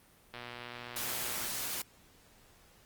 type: click train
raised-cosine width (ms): 0.3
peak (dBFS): -27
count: 136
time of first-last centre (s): 0.34-1.456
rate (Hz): 121
type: noise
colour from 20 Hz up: white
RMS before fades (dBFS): -37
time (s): 0.96-1.82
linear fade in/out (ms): 5
effects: pink hiss -62 dBFS RMS until 2.85 s + Opus 32 kbps